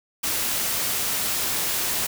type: noise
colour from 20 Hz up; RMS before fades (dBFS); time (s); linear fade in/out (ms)
white; -25; 0.23-2.07; 10
effects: none

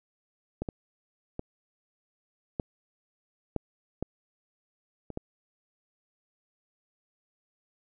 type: clicks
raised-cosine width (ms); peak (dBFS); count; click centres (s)
2; -18 / -20 / -20 / -16 / -15 / -17 / -25 / -19; 8; 0.62 / 0.688 / 1.394 / 2.598 / 3.563 / 4.026 / 5.103 / 5.174
effects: none

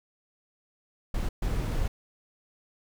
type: noise bursts at uneven times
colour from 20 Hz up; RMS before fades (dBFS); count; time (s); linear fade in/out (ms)
brown; -28; 2; 1.14-1.29 / 1.42-1.88; 5
effects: none

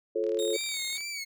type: chord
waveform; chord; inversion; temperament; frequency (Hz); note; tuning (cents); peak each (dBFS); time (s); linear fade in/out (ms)
sine; F augmented; none; just; 349.2 / 436.5 / 545.7; F4 / A4 / C#5; 0 / -14 / -27; -32 / -28 / -32; 0.15-0.57; 10
type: click train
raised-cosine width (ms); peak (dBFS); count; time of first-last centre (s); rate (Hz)
0.2; -33; 30; 0.24-1.007; 37.8
type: tone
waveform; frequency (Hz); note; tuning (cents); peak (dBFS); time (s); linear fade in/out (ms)
25% pulse; 3711; A#7; -9; -30; 0.39-0.97; 0
type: tone with vibrato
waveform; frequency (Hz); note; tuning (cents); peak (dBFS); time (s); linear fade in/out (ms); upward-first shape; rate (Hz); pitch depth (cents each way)
20% pulse; 2241; C#7; +18; -29; 0.53-1.25; 20; sine; 2.3; 79
effects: none

